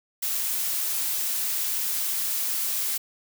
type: noise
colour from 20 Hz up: blue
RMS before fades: -27 dBFS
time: 0.22-2.98 s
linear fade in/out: 10 ms
effects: none